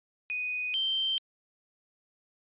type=tone pair in turn; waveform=sine; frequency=2489 / 3129 Hz; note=D#7 / G7; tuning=0 / -4 cents; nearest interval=major third; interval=396 cents; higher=second; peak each=-30 / -26 dBFS; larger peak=second; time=0.3-0.74 / 0.74-1.18 s; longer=neither; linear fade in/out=0 ms; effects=resampled to 8000 Hz